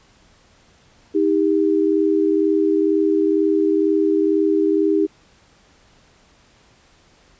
sine tone pair together, 316.1 / 398.2 Hz, D#4 / G4, +27 / +27 cents, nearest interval major third, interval 400 cents, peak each -17 dBFS, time 1.14-5.07 s, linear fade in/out 20 ms, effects pink hiss -54 dBFS RMS until 7.39 s + resampled to 16000 Hz

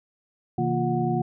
sine tone cluster, 132.1 / 162.4 / 232.1 / 352.7 / 735 Hz, C3 / E3 / A#3 / F4 / F#5, +17 / -26 / -7 / +17 / -12 cents, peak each -28 dBFS, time 0.58-1.22 s, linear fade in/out 5 ms, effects none

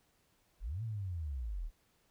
sine linear two-way sweep, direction up then down, 33.17 to 116.54 to 33.17 Hz, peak -36 dBFS, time 0.6-1.71 s, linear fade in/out 50 ms, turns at 0.83 s, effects pink hiss -73 dBFS RMS until 2.1 s

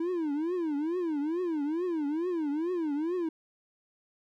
triangle tone with vibrato, 322.3 Hz, E4, 39 cents flat, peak -26 dBFS, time 0-3.29 s, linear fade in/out 5 ms, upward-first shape triangle, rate 2.3 Hz, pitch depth 250 cents each way, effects none

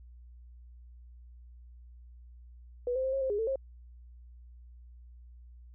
sine tone with pitch steps, 490 / 521 / 527 / 541 / 526 / 411 / 447.3 / 536 Hz, B4 / C5 / C5 / C#5 / C5 / G#4 / A4 / C5, -14 / -7 / +12 / -42 / +9 / -18 / +28 / +42 cents, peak -28 dBFS, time 2.87-3.558 s, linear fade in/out 2 ms, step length 86 ms, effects added 60 Hz sine -49 dBFS peak until 5.74 s

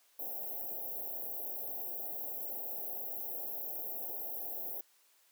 white band-stop noise, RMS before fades -40 dBFS, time 0.19-4.81 s, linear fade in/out 5 ms, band 830 to 12000 Hz, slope 96 dB/octave, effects white hiss -68 dBFS RMS until 5.31 s + high-pass 400 Hz 12 dB/octave

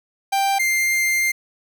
45% pulse tone pair in turn, 787 / 2101 Hz, G5 / C7, +7 / +7 cents, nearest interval octave + perfect fourth, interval 1700 cents, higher second, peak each -17 dBFS, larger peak neither, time 0.32-0.59 / 0.59-1.32 s, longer second, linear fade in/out 10 ms, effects none

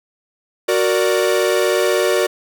45% pulse chord, Gb augmented, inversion none, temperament equal, 370 / 466.2 / 587.3 Hz, Gb4 / Bb4 / D5, 0 / 0 / 0 cents, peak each -18 / -19 / -19 dBFS, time 0.68-2.27 s, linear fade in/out 10 ms, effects none

